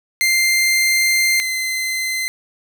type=tone pair in turn; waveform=sawtooth; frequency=2093 / 2062 Hz; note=C7 / C7; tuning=0 / -26 cents; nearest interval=unison; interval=26 cents; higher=first; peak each=-10 / -16 dBFS; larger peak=first; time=0.21-1.4 / 1.4-2.28 s; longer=first; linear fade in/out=0 ms; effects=8-bit